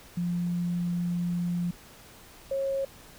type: tone pair in turn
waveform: sine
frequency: 174.61 / 544.5 Hz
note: F3 / C#5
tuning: 0 / -31 cents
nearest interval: octave + minor sixth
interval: 1969 cents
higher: second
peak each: -26 dBFS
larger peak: neither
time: 0.17-1.71 / 2.51-2.85 s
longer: first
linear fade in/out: 5 ms
effects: pink hiss -51 dBFS RMS until 3.18 s